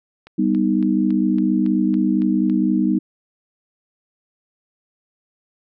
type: click train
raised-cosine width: 0.3 ms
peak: -25 dBFS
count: 9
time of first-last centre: 0.27-2.498 s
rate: 3.59 Hz
type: chord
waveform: sine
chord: G augmented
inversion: none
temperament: equal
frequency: 196 / 246.9 / 311.1 Hz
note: G3 / B3 / D#4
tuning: 0 / 0 / 0 cents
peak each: -19 / -20 / -19 dBFS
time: 0.38-2.99 s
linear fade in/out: 10 ms
effects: none